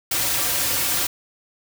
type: noise with comb filter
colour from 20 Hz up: white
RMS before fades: -22 dBFS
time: 0.11-1.07 s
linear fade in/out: 5 ms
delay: 4.7 ms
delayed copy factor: -0.7
effects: none